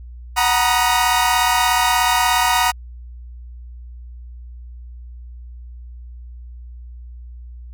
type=chord; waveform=sawtooth; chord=B major seventh; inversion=second; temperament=equal with one note detuned; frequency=740 / 932.3 / 969.1 / 1244.5 Hz; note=F#5 / A#5 / B5 / D#6; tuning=0 / 0 / -33 / 0 cents; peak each=-16 / -16 / -16 / -18 dBFS; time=0.36-2.72 s; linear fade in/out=20 ms; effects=added 60 Hz sine -33 dBFS peak until 7.73 s